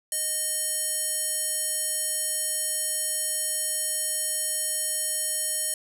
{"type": "tone with band-pass filter", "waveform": "square", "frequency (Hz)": 615, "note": "D#5", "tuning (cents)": -20, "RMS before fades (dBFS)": -28, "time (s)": [0.12, 5.74], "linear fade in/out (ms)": 2, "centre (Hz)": 10000, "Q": 4.4, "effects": []}